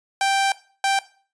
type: tone pair in turn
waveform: sawtooth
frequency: 784 / 784 Hz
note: G5 / G5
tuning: 0 / 0 cents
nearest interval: unison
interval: 0 cents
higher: neither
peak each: -14 dBFS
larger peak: neither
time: 0.21-0.52 / 0.84-0.99 s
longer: first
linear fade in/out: 2 ms
effects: noise-tail reverb RT60 0.4 s tail -17 dB re dry + resampled to 22050 Hz